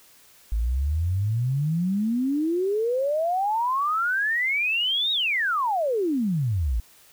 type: exponential two-way sweep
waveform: sine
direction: up then down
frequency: 52.3 to 3827 to 52.3 Hz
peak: -21 dBFS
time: 0.52-6.8 s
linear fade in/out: 0 ms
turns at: 5.12 s
effects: white hiss -54 dBFS RMS until 7.12 s